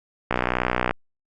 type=click train; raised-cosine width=0.5 ms; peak=-5 dBFS; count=38; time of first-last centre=0.31-0.91 s; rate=61.7 Hz; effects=Opus 48 kbps